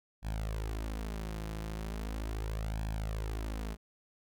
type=tone with flanger; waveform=sawtooth; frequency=53.8 Hz; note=A1; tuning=38 cents flat; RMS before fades=-37 dBFS; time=0.22-3.77 s; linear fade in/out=50 ms; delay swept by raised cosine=1.2 to 5.9 ms; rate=0.38 Hz; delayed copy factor=+0.7; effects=none